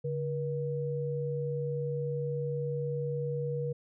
sine tone pair together, 143.42 / 479.9 Hz, D3 / B4, -41 / -50 cents, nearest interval octave + major sixth, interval 2091 cents, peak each -33 / -33 dBFS, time 0.04-3.73 s, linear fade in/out 10 ms, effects none

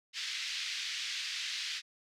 white band-pass noise, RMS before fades -38 dBFS, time 0.13-1.82 s, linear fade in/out 50 ms, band 1900 to 5000 Hz, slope 24 dB/octave, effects none

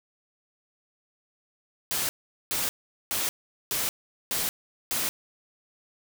white noise bursts, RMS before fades -28 dBFS, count 6, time 1.91-5.09 s, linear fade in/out 0 ms, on 180 ms, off 420 ms, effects none

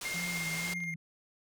white low-pass noise, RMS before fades -40 dBFS, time 0.01-0.74 s, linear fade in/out 5 ms, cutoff 8100 Hz, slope 12 dB/octave
triangle tone with tremolo, 2119 Hz, C7, 21 cents sharp, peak -31 dBFS, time 0.05-0.94 s, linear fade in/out 2 ms, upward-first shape triangle, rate 17 Hz, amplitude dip 50%
sine tone with vibrato, 169.7 Hz, F3, 49 cents flat, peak -39 dBFS, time 0.14-0.96 s, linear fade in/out 5 ms, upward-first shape sine, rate 2.1 Hz, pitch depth 70 cents each way
clicks, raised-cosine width 0.2 ms, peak -37 dBFS, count 2, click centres 0.804 / 0.838 s
effects none

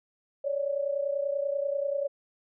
sine tone pair together, 557 / 587.3 Hz, C#5 / D5, +8 / 0 cents, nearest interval minor second, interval 92 cents, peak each -28 / -32 dBFS, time 0.44-2.08 s, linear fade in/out 10 ms, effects none

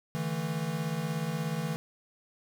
square chord, D suspended second, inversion none, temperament equal with one note detuned, 146.83 / 163.49 / 220 Hz, D3 / E3 / A3, 0 / -14 / 0 cents, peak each -37 / -33 / -39 dBFS, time 0.15-1.76 s, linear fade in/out 0 ms, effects none

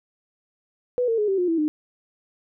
sine tone with pitch steps, 493.9 / 455.5 / 420.1 / 387.5 / 357.4 / 329.6 / 304 Hz, B4 / A#4 / G#4 / G4 / F4 / E4 / D#4, 0 / -40 / +20 / -20 / +40 / 0 / -40 cents, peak -19 dBFS, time 0.98-1.68 s, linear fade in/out 0 ms, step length 100 ms, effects none

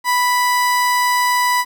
30% pulse tone, 987.8 Hz, B5, in tune, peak -11 dBFS, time 0.04-1.65 s, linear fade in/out 50 ms, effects 8-bit

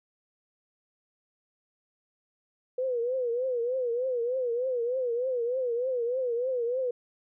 sine tone with vibrato, 493.9 Hz, B4, in tune, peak -26 dBFS, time 2.78-6.91 s, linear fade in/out 5 ms, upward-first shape triangle, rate 3.3 Hz, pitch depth 130 cents each way, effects none

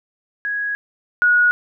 sine tone pair in turn, 1661.2 / 1453.9 Hz, G#6 / F#6, 0 / -31 cents, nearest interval major second, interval 231 cents, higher first, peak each -20 / -11 dBFS, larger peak second, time 0.45-0.75 / 1.22-1.51 s, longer first, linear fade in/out 0 ms, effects none

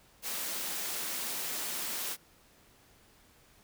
white high-pass noise, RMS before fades -36 dBFS, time 0.22-2.17 s, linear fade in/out 50 ms, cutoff 170 Hz, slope 48 dB/octave, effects pink hiss -62 dBFS RMS until 3.63 s

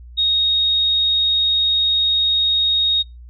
sine tone, 3740 Hz, A#7, 5 cents sharp, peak -14 dBFS, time 0.17-3.03 s, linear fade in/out 20 ms, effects noise-tail reverb RT60 0.2 s tail -23 dB re dry + added 60 Hz sine -36 dBFS peak until 3.29 s

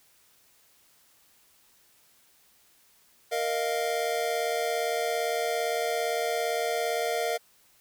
square chord, Bb suspended fourth, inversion none, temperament just, 466.2 / 621.6 / 699.2 Hz, Bb4 / Eb5 / F5, 0 / -2 / +2 cents, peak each -31 / -33 / -31 dBFS, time 3.31-7.38 s, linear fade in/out 20 ms, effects white hiss -62 dBFS RMS until 7.8 s

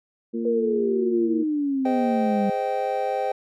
harmonic tone, 115.6 Hz, A#2, 14 cents flat, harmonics 2 / 3 / 4, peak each -26 / -30 / -33 dBFS, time 0.33-1.44 s, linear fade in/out 20 ms
sine exponential sweep, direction down, 479.3 to 196.9 Hz, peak -21 dBFS, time 0.45-2.5 s, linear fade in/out 5 ms
triangle chord, Ab major seventh, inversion none, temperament just, 415.3 / 519.1 / 623 / 778.7 Hz, Ab4 / C5 / Eb5 / G5, 0 / -14 / +2 / -12 cents, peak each -30 / -25 / -29 / -24 dBFS, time 1.85-3.32 s, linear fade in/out 5 ms
effects none

